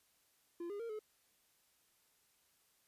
triangle tone with pitch steps, 343.4 / 407.1 / 462.8 / 428.6 Hz, F4 / G#4 / A#4 / A4, -29 / -35 / -13 / -45 cents, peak -39 dBFS, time 0.6-0.992 s, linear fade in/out 5 ms, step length 98 ms, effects white hiss -74 dBFS RMS until 2.87 s + resampled to 32000 Hz

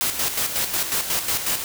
white noise with tremolo, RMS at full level -22 dBFS, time 0.01-1.64 s, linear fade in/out 0 ms, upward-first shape square, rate 5.5 Hz, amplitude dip 55%, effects none

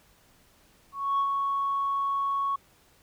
sine tone with ADSR envelope, 1108.7 Hz, C#6, in tune, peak -20 dBFS, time 0.92-2.56 s, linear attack 270 ms, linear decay 74 ms, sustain -4 dB, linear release 7 ms, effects tanh soft clip ceiling -20 dBFS + pink hiss -61 dBFS RMS until 3.02 s

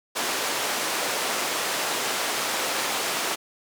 pink band-pass noise, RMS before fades -27 dBFS, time 0.15-3.36 s, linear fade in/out 20 ms, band 470 to 11000 Hz, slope 12 dB/octave, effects none

